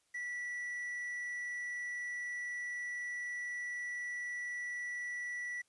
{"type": "tone with quantisation", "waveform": "triangle", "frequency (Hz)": 1954, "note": "B6", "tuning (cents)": -19, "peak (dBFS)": -36, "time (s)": [0.14, 5.62], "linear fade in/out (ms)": 10, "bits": 10, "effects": ["white hiss -75 dBFS RMS until 5.68 s", "resampled to 24000 Hz"]}